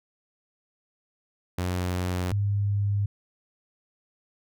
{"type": "tone pair in turn", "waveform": ["sawtooth", "sine"], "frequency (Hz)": [90.3, 101.36], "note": ["F#2", "G#2"], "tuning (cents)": [-42, -42], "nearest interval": "major second", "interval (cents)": 200, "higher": "second", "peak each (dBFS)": -22, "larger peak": "neither", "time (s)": [[1.58, 2.32], [2.32, 3.06]], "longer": "neither", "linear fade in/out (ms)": 5, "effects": []}